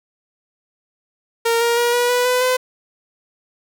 sawtooth tone with pitch steps, 462.6 / 469.9 / 477.3 / 484.8 / 492.4 / 500.1 / 508 Hz, A#4 / A#4 / A#4 / B4 / B4 / B4 / B4, -13 / +14 / +41 / -32 / -5 / +22 / +49 cents, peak -11 dBFS, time 1.45-2.57 s, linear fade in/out 10 ms, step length 160 ms, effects none

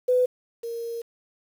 sine tone pair in turn, 501 / 465.1 Hz, B4 / A#4, +25 / -4 cents, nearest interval minor second, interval 129 cents, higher first, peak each -17 / -29 dBFS, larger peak first, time 0.08-0.26 / 0.63-1.02 s, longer second, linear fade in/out 10 ms, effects 8-bit

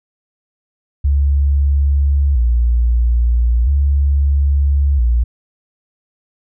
sine tone with vibrato, 64.5 Hz, C2, 24 cents flat, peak -10 dBFS, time 1.04-5.24 s, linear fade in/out 10 ms, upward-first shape square, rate 0.38 Hz, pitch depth 150 cents each way, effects none

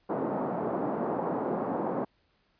pink band-pass noise, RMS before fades -31 dBFS, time 0.09-2.05 s, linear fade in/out 10 ms, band 190 to 1000 Hz, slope 24 dB/octave, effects pink hiss -70 dBFS RMS until 2.59 s + resampled to 11025 Hz

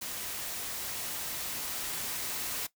white noise with level ramp, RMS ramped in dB -38 to -35 dBFS, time 0.01-2.67 s, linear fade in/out 10 ms, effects noise-tail reverb RT60 0.1 s tail -17 dB re dry

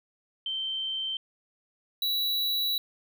sine / square tone pair in turn, 3115 / 3925 Hz, G7 / B7, -12 / -11 cents, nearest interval major third, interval 401 cents, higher second, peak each -29 / -26 dBFS, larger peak second, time 0.46-1.17 / 2.02-2.78 s, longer second, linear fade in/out 2 ms, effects none

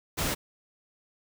pink noise, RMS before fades -29 dBFS, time 0.17-0.35 s, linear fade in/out 20 ms, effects none

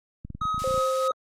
clicks, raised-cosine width 5 ms, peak -24 dBFS, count 12, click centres 0.25 / 0.303 / 0.35 / 0.417 / 0.454 / 0.545 / 0.579 / 0.62 / 0.676 / 0.709 / 0.743 / 0.778 s
triangle tone with tremolo, 1266 Hz, D#6, 30 cents sharp, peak -22 dBFS, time 0.41-1.12 s, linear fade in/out 5 ms, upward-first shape sine, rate 3.2 Hz, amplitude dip 45%
blue noise, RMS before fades -33 dBFS, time 0.59-1.08 s, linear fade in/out 2 ms
sine tone, 525 Hz, C5, 6 cents sharp, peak -24 dBFS, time 0.64-1.11 s, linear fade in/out 2 ms
effects low-pass 7000 Hz 12 dB/octave + Opus 48 kbps

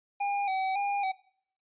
square tone with vibrato, 784 Hz, G5, in tune, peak -28 dBFS, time 0.2-1.12 s, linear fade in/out 10 ms, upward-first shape square, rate 1.8 Hz, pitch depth 50 cents each way, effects noise-tail reverb RT60 0.6 s tail -22 dB re dry + resampled to 8000 Hz

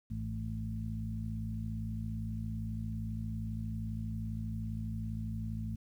harmonic tone with a mistuned harmonic, 55 Hz, A1, in tune, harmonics 1 / 2 / 3 / 4, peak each -41 / -38 / -45 / -41 dBFS, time 0.1-5.76 s, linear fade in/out 10 ms, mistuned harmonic 2, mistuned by -41 cents, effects 11-bit

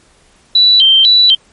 sine tone with vibrato, 3520 Hz, A7, in tune, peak -4 dBFS, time 0.55-1.35 s, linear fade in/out 5 ms, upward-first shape square, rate 2 Hz, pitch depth 200 cents each way, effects pink hiss -49 dBFS RMS until 1.52 s + MP3 48 kbps

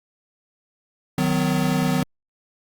square chord, B major, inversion first, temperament equal with one note detuned, 155.56 / 185 / 252.3 Hz, D#3 / F#3 / B3, 0 / 0 / +37 cents, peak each -24 dBFS, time 1.18-2.03 s, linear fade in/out 2 ms, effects Opus 48 kbps

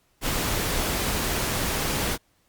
pink noise, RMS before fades -26 dBFS, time 0.21-2.18 s, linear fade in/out 50 ms, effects pink hiss -66 dBFS RMS until 2.48 s + Opus 48 kbps

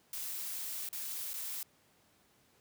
blue noise with dropouts, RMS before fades -40 dBFS, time 0.13-1.63 s, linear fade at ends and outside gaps 2 ms, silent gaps 0.889-0.928 / 1.334-1.339 s, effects pink hiss -68 dBFS RMS until 2.6 s + high-pass 100 Hz 12 dB/octave

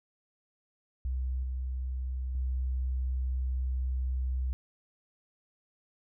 sine tone with level steps, 64 Hz, C2, 38 cents flat, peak -29 / -31 / -28 dBFS, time 1.05-4.53 s, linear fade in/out 0 ms, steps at 1.43 / 2.35 s, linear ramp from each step 2 ms, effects none

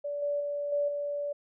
sine tone with level steps, 578 Hz, D5, 28 cents flat, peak -31 / -27 / -30 / -25 / -30 dBFS, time 0.04-1.33 s, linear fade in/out 10 ms, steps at 0.22 / 0.4 / 0.72 / 0.88 s, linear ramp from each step 5 ms, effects none

